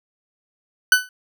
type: tone with exponential decay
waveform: 40% pulse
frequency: 1500 Hz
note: F#6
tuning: 23 cents sharp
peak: -6 dBFS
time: 0.92-1.09 s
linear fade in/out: 2 ms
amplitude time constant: 36 ms
effects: none